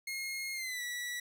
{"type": "tone with pitch glide", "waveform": "sawtooth", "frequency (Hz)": [2149, 1948], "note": ["C7", "B6"], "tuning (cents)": [46, -24], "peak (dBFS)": -33, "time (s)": [0.07, 1.2], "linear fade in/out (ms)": 5, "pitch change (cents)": -170, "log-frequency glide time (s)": [0.53, 0.82], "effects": []}